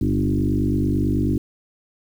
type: tone with frequency modulation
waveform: sine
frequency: 189.3 Hz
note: F#3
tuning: 40 cents sharp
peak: -17 dBFS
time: 0.01-1.38 s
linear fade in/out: 5 ms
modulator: 49.1 Hz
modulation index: 3
effects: 8-bit